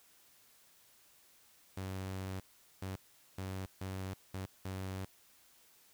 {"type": "tone bursts at uneven times", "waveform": "sawtooth", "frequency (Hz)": 94.9, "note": "F#2", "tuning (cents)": 44, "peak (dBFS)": -35, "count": 6, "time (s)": [[1.77, 2.4], [2.82, 2.96], [3.38, 3.66], [3.81, 4.14], [4.34, 4.46], [4.65, 5.05]], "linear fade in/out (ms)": 5, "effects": ["white hiss -65 dBFS RMS until 5.93 s"]}